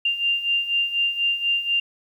sine beating tone pair, 2788 / 2792.1 Hz, F7 / F7, -4 / -1 cents, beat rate 4.1 Hz, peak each -26 / -21 dBFS, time 0.05-1.8 s, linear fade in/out 5 ms, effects 9-bit

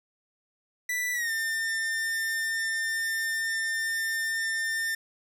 45% pulse tone with pitch glide, 1975.5 to 1801.1 Hz, B6 to A6, 0 to +40 cents, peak -27 dBFS, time 0.89-4.95 s, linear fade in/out 5 ms, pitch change -160 cents, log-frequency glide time 1.13-1.31 s, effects none

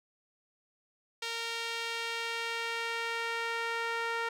sawtooth tone with band-pass filter sweep, 461.6 Hz, A#4, 17 cents flat, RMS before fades -35 dBFS, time 1.22-4.29 s, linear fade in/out 5 ms, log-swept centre 3600 to 1600 Hz, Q 1.1, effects none

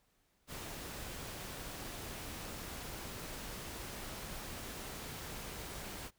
pink noise, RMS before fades -45 dBFS, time 0.47-6.11 s, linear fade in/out 50 ms, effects pink hiss -75 dBFS RMS until 6.18 s

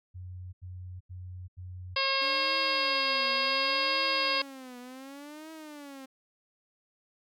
sine tone bursts, 90.9 Hz, F#2, 30 cents flat, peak -39 dBFS, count 4, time 0.14-1.958 s, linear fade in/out 20 ms, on 390 ms, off 86 ms
harmonic tone, 541 Hz, C#5, 42 cents flat, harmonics 1 / 2 / 3 / 4 / 5 / 6 / 7 / 8 / 9, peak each -35 / -32 / -37 / -35 / -33 / -36 / -38 / -36 / -32 dBFS, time 1.96-4.42 s, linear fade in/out 5 ms
sawtooth tone with vibrato, 280.3 Hz, C#4, 19 cents sharp, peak -39 dBFS, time 2.21-6.06 s, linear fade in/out 10 ms, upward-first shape triangle, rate 0.68 Hz, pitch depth 240 cents each way
effects none

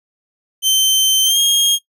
sawtooth tone with pitch glide, 3100 to 3247 Hz, G7 to G#7, -20 to -40 cents, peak -8 dBFS, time 0.62-1.79 s, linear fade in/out 50 ms, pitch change +80 cents, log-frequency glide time 1.24-1.39 s, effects noise-tail reverb RT60 0.1 s tail -20 dB re dry

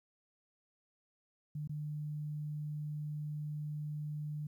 sine tone with dropouts, 150 Hz, D3, 37 cents sharp, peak -37 dBFS, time 1.55-4.47 s, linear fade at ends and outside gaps 5 ms, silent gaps 1.675-1.694 s, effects 12-bit

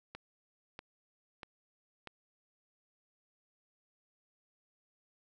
click train, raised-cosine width 0.3 ms, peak -28 dBFS, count 4, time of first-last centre 0.15-2.073 s, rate 1.56 Hz, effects none

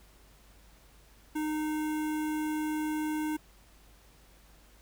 square tone with notch filter, 307.2 Hz, D#4, 22 cents flat, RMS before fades -32 dBFS, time 1.35-3.37 s, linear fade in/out 10 ms, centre 4500 Hz, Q 0.92, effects added 50 Hz sine -58 dBFS peak until 4.81 s + pink hiss -61 dBFS RMS until 4.81 s

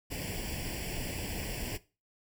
pink noise with comb filter, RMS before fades -37 dBFS, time 0.1-1.78 s, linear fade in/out 20 ms, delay 0.39 ms, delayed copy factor +0.85, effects noise-tail reverb RT60 0.3 s tail -18 dB re dry

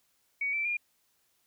sine tone with pitch steps, 2250 / 2331 / 2414 Hz, C#7 / D7 / D7, +25 / -14 / +47 cents, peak -28 dBFS, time 0.41-0.77 s, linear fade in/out 5 ms, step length 120 ms, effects white hiss -72 dBFS RMS until 1.46 s

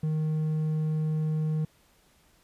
sine tone with hard clipping, 155.56 Hz, D#3, in tune, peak -26 dBFS, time 0.03-1.65 s, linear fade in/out 5 ms, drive 3 dB, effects pink hiss -63 dBFS RMS until 2.43 s + resampled to 32000 Hz

